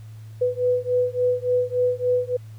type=beating tone pair; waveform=sine; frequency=494.9 / 498.4 Hz; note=B4 / B4; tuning=+4 / +16 cents; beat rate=3.5 Hz; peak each=-22 / -22 dBFS; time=0.41-2.37 s; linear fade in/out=10 ms; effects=added 109 Hz sine -37 dBFS peak until 2.58 s + pink hiss -57 dBFS RMS until 2.58 s